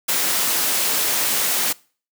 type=noise with amplitude modulation; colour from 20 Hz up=white; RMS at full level=-19 dBFS; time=0.08-1.73 s; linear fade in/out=10 ms; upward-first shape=sine; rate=245 Hz; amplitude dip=25%; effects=noise-tail reverb RT60 0.4 s tail -23 dB re dry + high-pass 200 Hz 12 dB/octave